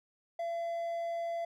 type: tone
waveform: triangle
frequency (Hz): 677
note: E5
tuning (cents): +46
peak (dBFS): -31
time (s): 0.39-1.45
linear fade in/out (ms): 5
effects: none